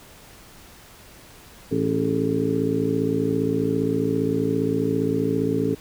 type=harmonic tone with a mistuned harmonic; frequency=55 Hz; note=A1; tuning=in tune; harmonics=2 / 3 / 4 / 5 / 6 / 7 / 8; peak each=-30 / -28 / -31 / -24 / -32 / -28 / -26 dBFS; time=1.71-5.75 s; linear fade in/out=10 ms; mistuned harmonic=7; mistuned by=+77 cents; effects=pink hiss -47 dBFS RMS until 5.8 s